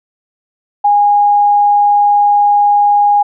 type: tone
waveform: sine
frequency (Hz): 821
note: G#5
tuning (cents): -20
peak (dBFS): -6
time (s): 0.84-3.23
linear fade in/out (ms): 10
effects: none